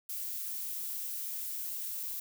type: noise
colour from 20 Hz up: violet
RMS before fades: -38 dBFS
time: 0.09-2.2 s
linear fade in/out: 5 ms
effects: none